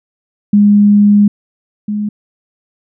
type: tone pair in turn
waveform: sine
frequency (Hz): 205.5 / 208.9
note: G#3 / G#3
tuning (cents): -18 / +10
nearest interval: unison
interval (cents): 28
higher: second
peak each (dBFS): -4 / -14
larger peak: first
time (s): 0.53-1.28 / 1.88-2.09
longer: first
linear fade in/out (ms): 5
effects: none